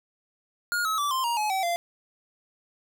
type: tone with pitch steps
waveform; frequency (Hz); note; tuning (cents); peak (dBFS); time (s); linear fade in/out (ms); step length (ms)
square; 1428 / 1287 / 1159.9 / 1045.4 / 942.1 / 849.1 / 765.2 / 689.7; F6 / E6 / D6 / C6 / A#5 / G#5 / G5 / F5; +38 / -42 / -22 / -2 / +18 / +38 / -42 / -22; -25; 0.72-1.76; 0; 130
effects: none